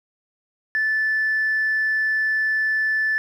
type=tone; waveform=sine; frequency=1750 Hz; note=A6; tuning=10 cents flat; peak=-17 dBFS; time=0.75-3.18 s; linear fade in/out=0 ms; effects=tanh soft clip ceiling -15 dBFS + 9-bit